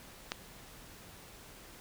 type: click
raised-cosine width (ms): 0.2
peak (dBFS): -16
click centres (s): 0.319
effects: pink hiss -53 dBFS RMS until 1.8 s